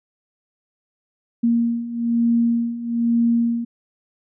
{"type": "beating tone pair", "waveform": "sine", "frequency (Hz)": [233.1, 234.2], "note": ["A#3", "A#3"], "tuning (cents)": [0, 8], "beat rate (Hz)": 1.1, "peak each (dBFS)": [-22, -18], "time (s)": [1.43, 3.65], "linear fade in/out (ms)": 10, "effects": []}